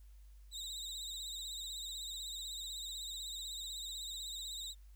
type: tone with vibrato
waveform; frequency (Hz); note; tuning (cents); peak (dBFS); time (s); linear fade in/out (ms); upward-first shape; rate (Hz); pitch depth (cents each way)
30% pulse; 3814; A#7; +39; -39; 0.51-4.75; 50; triangle; 16; 97
effects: added 50 Hz sine -54 dBFS peak until 4.95 s + white hiss -74 dBFS RMS until 4.95 s